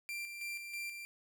40% pulse tone with tremolo, 2365 Hz, D7, 12 cents sharp, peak -38 dBFS, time 0.09-1.05 s, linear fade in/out 0 ms, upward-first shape square, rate 3.1 Hz, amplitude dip 45%, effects none

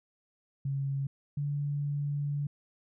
sine tone pair in turn, 137.8 / 144.19 Hz, C#3 / D3, -10 / -31 cents, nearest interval minor second, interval 79 cents, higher second, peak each -29 / -29 dBFS, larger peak neither, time 0.65-1.07 / 1.37-2.47 s, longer second, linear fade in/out 5 ms, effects none

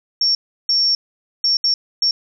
sine tone bursts at uneven times, 5480 Hz, F8, 34 cents flat, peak -13 dBFS, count 5, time 0.21-0.35 / 0.69-0.95 / 1.44-1.57 / 1.64-1.74 / 2.02-2.11 s, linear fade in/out 2 ms, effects 9-bit

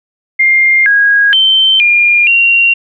sine tone with pitch steps, 2112 / 1644 / 3102 / 2411 / 2755 Hz, C7 / G#6 / G7 / D7 / F7, +16 / -18 / -19 / +45 / -24 cents, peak -5 dBFS, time 0.39-2.74 s, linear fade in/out 10 ms, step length 470 ms, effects none

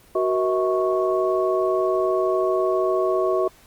sine tone cluster, 373.4 / 473.3 / 641 / 1105 Hz, F#4 / A#4 / E5 / C#6, +16 / +26 / -49 / -6 cents, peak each -21 / -28 / -23 / -27 dBFS, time 0.15-3.48 s, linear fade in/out 5 ms, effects pink hiss -52 dBFS RMS until 3.66 s + Opus 24 kbps

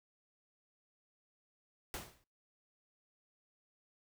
pink noise with exponential decay, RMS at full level -39 dBFS, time 1.94-2.24 s, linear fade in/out 1 ms, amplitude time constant 65 ms, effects noise-tail reverb RT60 0.4 s tail -25 dB re dry

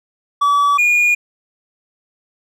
triangle tone pair in turn, 1146 / 2436 Hz, D6 / D#7, -43 / -37 cents, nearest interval octave + minor second, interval 1306 cents, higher second, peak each -9 dBFS, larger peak neither, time 0.41-0.78 / 0.78-1.15 s, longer neither, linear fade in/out 10 ms, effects none

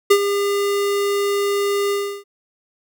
square tone with ADSR envelope, 403.2 Hz, G4, 49 cents sharp, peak -8 dBFS, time 0.1-2.24 s, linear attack 11 ms, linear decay 66 ms, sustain -10 dB, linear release 330 ms, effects none

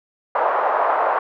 white band-pass noise, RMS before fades -19 dBFS, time 0.35-1.19 s, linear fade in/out 5 ms, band 570 to 1100 Hz, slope 24 dB/octave, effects none

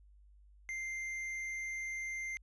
triangle tone with tanh clipping, 2093 Hz, C7, in tune, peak -39 dBFS, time 0.69-2.37 s, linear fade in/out 0 ms, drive 12 dB, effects added 50 Hz sine -58 dBFS peak until 2.42 s + resampled to 22050 Hz

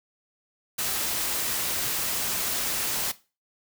white noise, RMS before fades -28 dBFS, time 0.78-3.12 s, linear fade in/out 10 ms, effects noise-tail reverb RT60 0.3 s tail -17 dB re dry

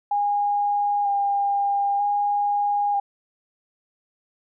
sine tone with vibrato, 811 Hz, G#5, 41 cents flat, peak -19 dBFS, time 0.11-3 s, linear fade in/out 5 ms, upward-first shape square, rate 0.53 Hz, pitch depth 15 cents each way, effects none

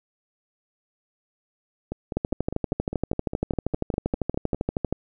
two click trains, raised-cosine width 2 ms, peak -10 / -16 dBFS, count 36 / 14, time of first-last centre 2.17-4.926 / 1.92-4.546 s, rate 12.7 / 4.95 Hz, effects none

